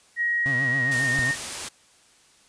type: tone with pitch glide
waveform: sine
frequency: 1893 to 1843.4 Hz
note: A#6 to A#6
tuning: +26 to -20 cents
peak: -21 dBFS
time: 0.16-1.36 s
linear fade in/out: 50 ms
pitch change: -46 cents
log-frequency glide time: 0.79-1.01 s
type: tone with vibrato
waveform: 30% pulse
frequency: 130.5 Hz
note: C3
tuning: 4 cents flat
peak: -26 dBFS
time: 0.46-1.31 s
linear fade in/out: 0 ms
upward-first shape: triangle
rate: 7.4 Hz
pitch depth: 160 cents each way
type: noise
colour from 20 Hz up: white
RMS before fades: -32 dBFS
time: 0.91-1.69 s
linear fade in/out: 10 ms
type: click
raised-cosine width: 5 ms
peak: -20 dBFS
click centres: 1.191 s
effects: white hiss -57 dBFS RMS until 2.48 s + resampled to 22050 Hz